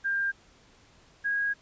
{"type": "tone pair in turn", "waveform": "sine", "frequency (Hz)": [1597, 1642.8], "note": ["G6", "G#6"], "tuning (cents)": [32, -19], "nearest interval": "unison", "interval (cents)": 49, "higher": "second", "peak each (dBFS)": -25, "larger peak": "neither", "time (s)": [[0.04, 0.32], [1.24, 1.54]], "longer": "second", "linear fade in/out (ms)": 20, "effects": ["pink hiss -59 dBFS RMS until 1.61 s", "resampled to 16000 Hz"]}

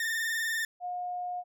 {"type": "tone with vibrato", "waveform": "40% pulse", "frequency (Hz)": 1800, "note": "A6", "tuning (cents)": 39, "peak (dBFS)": -28, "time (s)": [0, 0.65], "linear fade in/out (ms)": 2, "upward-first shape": "sine", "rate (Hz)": 20, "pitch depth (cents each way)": 53}
{"type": "tone", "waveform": "sine", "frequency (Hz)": 717, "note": "F5", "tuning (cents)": 45, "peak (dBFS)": -32, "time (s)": [0.8, 1.44], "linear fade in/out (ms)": 50}
{"effects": []}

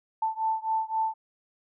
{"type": "beating tone pair", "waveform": "sine", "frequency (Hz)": [883, 886.8], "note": ["A5", "A5"], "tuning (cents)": [6, 13], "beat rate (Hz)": 3.8, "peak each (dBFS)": [-28, -29], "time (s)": [0.22, 1.14], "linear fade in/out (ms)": 5, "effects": []}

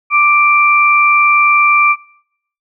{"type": "tone pair together", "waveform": "sine", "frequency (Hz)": [1177, 2354], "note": ["D6", "D7"], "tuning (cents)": [3, 3], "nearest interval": "octave", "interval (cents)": 1200, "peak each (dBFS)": -10, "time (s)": [0.1, 1.96], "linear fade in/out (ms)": 50, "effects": ["noise-tail reverb RT60 0.7 s tail -22 dB re dry"]}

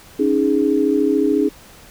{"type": "chord", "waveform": "sine", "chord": "C# suspended second", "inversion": "none", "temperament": "equal", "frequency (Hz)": [277.2, 311.1, 415.3], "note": ["C#4", "D#4", "G#4"], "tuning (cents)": [0, 0, 0], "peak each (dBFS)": -18, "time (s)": [0.19, 1.49], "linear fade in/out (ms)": 10, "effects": ["pink hiss -44 dBFS RMS until 1.9 s"]}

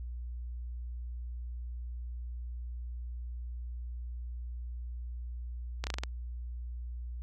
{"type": "slowing click train", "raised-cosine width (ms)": 0.2, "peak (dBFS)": -17, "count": 6, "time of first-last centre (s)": [5.84, 6.036], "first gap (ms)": 29, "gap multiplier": 1.15, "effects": ["added 60 Hz sine -37 dBFS peak until 7.22 s"]}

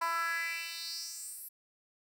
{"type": "tone with high-pass filter sweep", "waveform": "10% pulse", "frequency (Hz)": 333.5, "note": "E4", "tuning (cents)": 20, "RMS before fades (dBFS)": -37, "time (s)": [0.01, 1.49], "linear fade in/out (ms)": 10, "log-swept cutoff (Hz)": [970, 12000], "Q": 3.8, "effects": []}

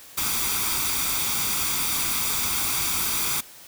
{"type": "noise with comb filter", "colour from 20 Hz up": "white", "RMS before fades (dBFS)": -25, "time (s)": [0.17, 3.41], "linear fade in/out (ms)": 10, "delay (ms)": 0.85, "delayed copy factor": 0.6, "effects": ["white hiss -46 dBFS RMS until 3.67 s"]}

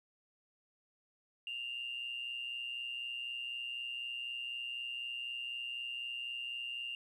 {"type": "tone with amplitude modulation", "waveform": "sine", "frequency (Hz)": 2794, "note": "F7", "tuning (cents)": 0, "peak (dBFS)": -35, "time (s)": [1.47, 6.95], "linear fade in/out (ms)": 2, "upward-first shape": "sine", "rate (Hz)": 124, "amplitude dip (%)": 60, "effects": ["tanh soft clip ceiling -32 dBFS", "12-bit"]}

